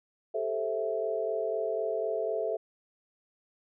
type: chord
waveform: sine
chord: A minor seventh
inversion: third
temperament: just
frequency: 396 / 440 / 528 / 660 Hz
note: G4 / A4 / C5 / E5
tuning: +18 / 0 / +16 / +2 cents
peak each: -37 / -32 / -37 / -32 dBFS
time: 0.34-2.57 s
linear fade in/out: 10 ms
effects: none